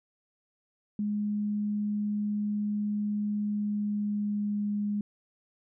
sine tone with pitch glide, 208.1 to 206.4 Hz, G#3 to G#3, +4 to -10 cents, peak -27 dBFS, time 0.99-5.01 s, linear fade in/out 2 ms, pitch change -14 cents, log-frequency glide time 3.38-4.68 s, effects none

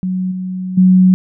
sine tone with level steps, 185 Hz, F#3, in tune, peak -15 / -19 / -5 dBFS, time 0.03-1.14 s, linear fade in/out 0 ms, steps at 0.31 / 0.77 s, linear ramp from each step 10 ms, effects none

